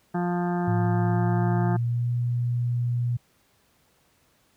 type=harmonic tone; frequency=175.8 Hz; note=F3; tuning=12 cents sharp; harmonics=1 / 2 / 4 / 5 / 6 / 7 / 8 / 9 / 10; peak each=-25 / -30 / -32 / -35 / -45 / -40 / -47 / -41 / -49 dBFS; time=0.14-1.77 s; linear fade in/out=10 ms
type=tone with pitch glide; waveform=sine; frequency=110.2 to 120.87 Hz; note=A2 to B2; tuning=+3 to -37 cents; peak=-22 dBFS; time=0.67-3.17 s; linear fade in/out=10 ms; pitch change=+160 cents; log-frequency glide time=0.79-2.11 s
effects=pink hiss -64 dBFS RMS until 4.56 s + high-pass 60 Hz 12 dB/octave